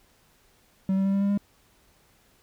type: tone with pitch steps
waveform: triangle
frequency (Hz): 191.2 / 193.31 / 195.44 / 197.6 / 199.78 / 202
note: G3 / G3 / G3 / G3 / G3 / G#3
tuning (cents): -43 / -24 / -5 / +14 / +33 / -48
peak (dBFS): -19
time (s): 0.89-1.376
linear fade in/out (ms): 2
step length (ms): 81
effects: pink hiss -62 dBFS RMS until 2.42 s